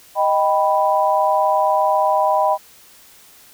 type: chord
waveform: sine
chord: Eb augmented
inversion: none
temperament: equal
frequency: 622.3 / 784 / 987.8 Hz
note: Eb5 / G5 / B5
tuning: 0 / 0 / 0 cents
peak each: -18 dBFS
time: 0.15-2.58 s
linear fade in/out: 50 ms
effects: white hiss -47 dBFS RMS until 3.53 s